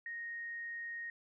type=tone; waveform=sine; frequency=1864.7 Hz; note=A#6; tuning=in tune; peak=-40 dBFS; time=0.06-1.1 s; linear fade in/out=2 ms; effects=none